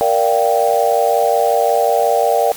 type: chord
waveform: sine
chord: G minor seventh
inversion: first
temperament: equal with one note detuned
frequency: 467.5 / 587.3 / 698.5 / 784 Hz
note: Bb4 / D5 / F5 / G5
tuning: +5 / 0 / 0 / 0 cents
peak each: -17 dBFS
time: 0.01-2.52 s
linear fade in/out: 0 ms
effects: white hiss -32 dBFS RMS until 2.56 s